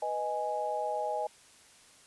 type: chord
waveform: sine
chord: G# minor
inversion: first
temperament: equal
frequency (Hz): 493.9 / 622.3 / 830.6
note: B4 / D#5 / G#5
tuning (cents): 0 / 0 / 0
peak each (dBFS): -38 / -34 / -33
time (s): 0.02-1.27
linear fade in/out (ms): 5
effects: white hiss -58 dBFS RMS until 2.06 s + resampled to 24000 Hz